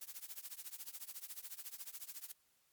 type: noise with tremolo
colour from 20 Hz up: blue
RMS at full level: -45 dBFS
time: 0.01-2.32 s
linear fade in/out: 5 ms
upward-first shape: triangle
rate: 14 Hz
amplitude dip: 100%
effects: white hiss -75 dBFS RMS until 2.72 s + MP3 96 kbps